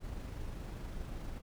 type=noise with amplitude modulation; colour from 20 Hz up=brown; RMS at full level=-41 dBFS; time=0-1.42 s; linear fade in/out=50 ms; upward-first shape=sine; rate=25 Hz; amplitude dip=25%; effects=none